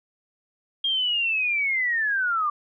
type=linear sweep; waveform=sine; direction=down; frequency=3241 to 1164 Hz; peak=-21 dBFS; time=0.84-2.5 s; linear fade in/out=5 ms; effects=none